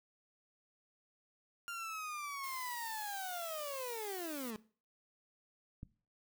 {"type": "linear sweep", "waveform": "30% pulse", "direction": "down", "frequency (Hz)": [1403, 207.7], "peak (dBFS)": -38, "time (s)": [1.68, 4.56], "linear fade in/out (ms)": 0}
{"type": "noise", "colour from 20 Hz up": "blue", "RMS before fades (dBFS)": -48, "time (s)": [2.43, 4.51], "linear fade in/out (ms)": 10}
{"type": "click", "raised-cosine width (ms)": 5, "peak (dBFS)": -33, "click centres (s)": 5.831}
{"effects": ["noise-tail reverb RT60 0.4 s tail -19 dB re dry"]}